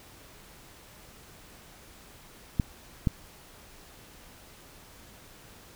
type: clicks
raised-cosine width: 5 ms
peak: -11 dBFS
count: 2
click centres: 2.598 / 3.072 s
effects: pink hiss -52 dBFS RMS until 5.75 s